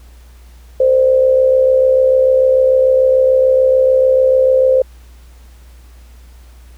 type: tone with amplitude modulation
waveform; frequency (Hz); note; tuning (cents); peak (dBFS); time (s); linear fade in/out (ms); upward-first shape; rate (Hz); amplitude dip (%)
sine; 520; C5; -11; -5; 0.8-4.82; 5; sine; 66.8; 55
effects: added 60 Hz sine -37 dBFS peak until 6.77 s + pink hiss -50 dBFS RMS until 6.77 s